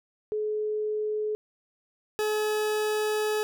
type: tone pair in turn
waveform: sine / 40% pulse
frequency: 426.3 / 426.3 Hz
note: G#4 / G#4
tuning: +45 / +45 cents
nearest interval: unison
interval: 0 cents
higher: neither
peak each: -26 / -24 dBFS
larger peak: second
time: 0.32-1.35 / 2.19-3.43 s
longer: second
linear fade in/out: 0 ms
effects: none